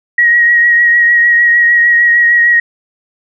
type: tone with vibrato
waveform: sine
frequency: 1896 Hz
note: A#6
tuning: 29 cents sharp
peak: -5 dBFS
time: 0.18-2.6 s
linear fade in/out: 5 ms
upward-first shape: triangle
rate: 6.6 Hz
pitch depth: 26 cents each way
effects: none